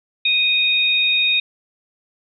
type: tone pair together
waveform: sine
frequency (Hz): 2489 / 3722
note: D#7 / A#7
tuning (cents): 0 / -3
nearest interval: perfect fifth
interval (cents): 697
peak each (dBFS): -17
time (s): 0.25-1.4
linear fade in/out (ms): 5
effects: none